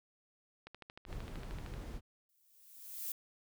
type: click train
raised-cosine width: 0.3 ms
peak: -33 dBFS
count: 15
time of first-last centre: 0.67-1.739 s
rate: 13.1 Hz
type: noise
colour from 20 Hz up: brown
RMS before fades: -44 dBFS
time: 1.06-2.01 s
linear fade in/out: 50 ms
type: noise with exponential growth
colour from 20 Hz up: violet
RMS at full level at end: -38 dBFS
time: 2.29-3.12 s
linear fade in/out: 2 ms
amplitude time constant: 180 ms
effects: none